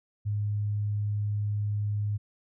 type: tone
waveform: sine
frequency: 103.83 Hz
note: G#2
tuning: in tune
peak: -26 dBFS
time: 0.25-2.18 s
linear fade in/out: 20 ms
effects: none